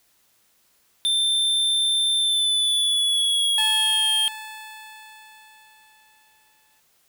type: tone with pitch glide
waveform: square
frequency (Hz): 3566 to 3214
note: A7 to G7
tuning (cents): +22 to +43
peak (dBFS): -19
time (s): 1.05-4.28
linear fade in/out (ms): 0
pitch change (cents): -179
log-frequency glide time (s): 2.18-4.1
type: tone with exponential decay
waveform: 15% pulse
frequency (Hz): 869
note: A5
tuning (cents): -22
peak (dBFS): -18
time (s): 3.58-6.8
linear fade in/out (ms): 2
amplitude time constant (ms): 700
effects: white hiss -63 dBFS RMS until 7.08 s